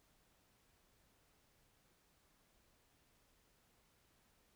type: silence
effects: pink hiss -74 dBFS RMS until 4.55 s